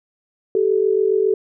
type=tone pair together; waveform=sine; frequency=386.3 / 433.6 Hz; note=G4 / A4; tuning=-25 / -25 cents; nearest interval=major second; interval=200 cents; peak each=-17 dBFS; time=0.55-1.34 s; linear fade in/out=2 ms; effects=none